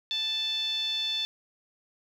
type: tone with band-pass filter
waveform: 10% pulse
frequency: 880 Hz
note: A5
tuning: in tune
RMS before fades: -30 dBFS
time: 0.11-1.25 s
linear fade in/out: 0 ms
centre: 3700 Hz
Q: 9.1
effects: none